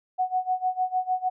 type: tone with tremolo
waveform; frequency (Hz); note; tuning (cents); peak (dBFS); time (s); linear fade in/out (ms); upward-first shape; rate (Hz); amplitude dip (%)
sine; 740; F#5; 0; -20; 0.18-1.3; 20; sine; 6.6; 90
effects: none